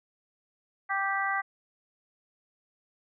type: harmonic tone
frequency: 392 Hz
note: G4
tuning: in tune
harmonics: 2 / 3 / 4 / 5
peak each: -32 / -32 / -32 / -32 dBFS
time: 0.89-1.42 s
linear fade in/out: 20 ms
effects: none